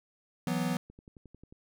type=chord; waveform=square; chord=E suspended second; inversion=none; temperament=equal; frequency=164.81 / 185 / 246.9 Hz; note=E3 / F#3 / B3; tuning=0 / 0 / 0 cents; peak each=-34 dBFS; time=0.47-0.77 s; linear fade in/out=2 ms
type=click train; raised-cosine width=3 ms; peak=-38 dBFS; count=8; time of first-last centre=0.9-1.525 s; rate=11.2 Hz
effects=none